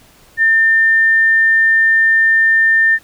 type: tone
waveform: sine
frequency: 1800 Hz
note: A6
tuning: 39 cents sharp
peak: -8 dBFS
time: 0.37-2.99 s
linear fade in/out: 50 ms
effects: pink hiss -47 dBFS RMS until 3.03 s